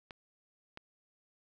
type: clicks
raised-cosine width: 0.3 ms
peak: -29 dBFS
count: 2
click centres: 0.108 / 0.774 s
effects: none